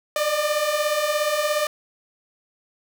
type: beating tone pair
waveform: sawtooth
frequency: 587.3 / 604.3 Hz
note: D5 / D5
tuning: 0 / +49 cents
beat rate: 17 Hz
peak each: -22 / -18 dBFS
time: 0.16-1.67 s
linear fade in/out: 2 ms
effects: none